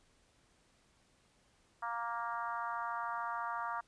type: harmonic tone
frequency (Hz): 233.8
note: A#3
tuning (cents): +5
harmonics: 3 / 4 / 5 / 6 / 7 / 8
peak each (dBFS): -44 / -40 / -40 / -44 / -50 / -55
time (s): 1.82-3.81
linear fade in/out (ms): 10
effects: pink hiss -70 dBFS RMS until 3.87 s + resampled to 22050 Hz

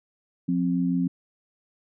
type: tone pair together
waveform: sine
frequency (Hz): 177.1 / 263.6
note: F3 / C4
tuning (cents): +24 / +13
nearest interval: perfect fifth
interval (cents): 689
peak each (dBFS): -24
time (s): 0.48-1.08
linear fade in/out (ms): 10
effects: none

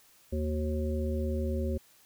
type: harmonic tone with a mistuned harmonic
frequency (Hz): 77.2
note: D#2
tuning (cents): -13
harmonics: 1 / 3 / 5 / 7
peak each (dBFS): -30 / -35 / -37 / -38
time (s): 0.32-1.78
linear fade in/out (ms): 10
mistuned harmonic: 5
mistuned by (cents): -50
effects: white hiss -61 dBFS RMS until 2.05 s

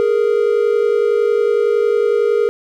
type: tone pair together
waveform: triangle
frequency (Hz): 415.3 / 466.2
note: G#4 / A#4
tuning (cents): 0 / 0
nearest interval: major second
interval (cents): 200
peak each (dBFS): -13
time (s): 0-2.49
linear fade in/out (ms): 0
effects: none

